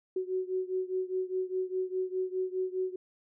sine beating tone pair, 370.5 / 375.4 Hz, F#4 / F#4, +2 / +25 cents, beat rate 4.9 Hz, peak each -32 / -34 dBFS, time 0.16-2.96 s, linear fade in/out 5 ms, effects none

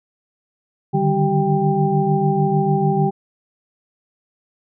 sine tone cluster, 147.2 / 153.9 / 196 / 387.7 / 791 Hz, D3 / D#3 / G3 / G4 / G5, +4 / -19 / 0 / -19 / +15 cents, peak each -21 dBFS, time 0.93-3.11 s, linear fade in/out 20 ms, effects none

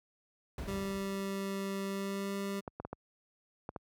brown noise with exponential decay, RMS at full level -35 dBFS, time 0.58-1.69 s, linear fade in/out 2 ms, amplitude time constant 240 ms
25% pulse tone with pitch glide, 195.7 to 198.09 Hz, G3 to G3, -3 to +18 cents, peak -31 dBFS, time 0.67-2.61 s, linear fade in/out 20 ms, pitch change +21 cents, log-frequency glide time 1.85-2.34 s
clicks, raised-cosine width 1 ms, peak -25 dBFS, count 6, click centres 2.678 / 2.8 / 2.85 / 2.93 / 3.691 / 3.762 s
effects high-pass 60 Hz 12 dB/octave

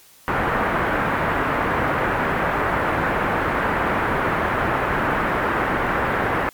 white low-pass noise, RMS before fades -21 dBFS, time 0.28-6.49 s, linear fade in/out 0 ms, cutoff 1700 Hz, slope 24 dB/octave, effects white hiss -50 dBFS RMS until 6.53 s + MP3 96 kbps

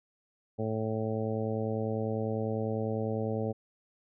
harmonic tone, 110 Hz, A2, in tune, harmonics 1 / 2 / 3 / 4 / 5 / 6 / 7, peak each -34 / -35 / -41 / -35 / -37 / -44 / -43 dBFS, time 0.58-3.53 s, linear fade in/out 20 ms, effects none

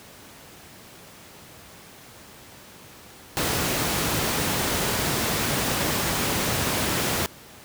pink noise, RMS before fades -24 dBFS, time 3.37-7.26 s, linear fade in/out 0 ms, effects pink hiss -46 dBFS RMS until 7.64 s + high-pass 80 Hz 12 dB/octave

